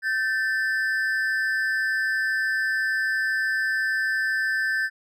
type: ring-modulated tone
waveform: triangle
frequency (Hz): 1657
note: G#6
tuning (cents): -4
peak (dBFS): -17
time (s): 0.02-4.9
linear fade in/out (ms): 50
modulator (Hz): 110
effects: none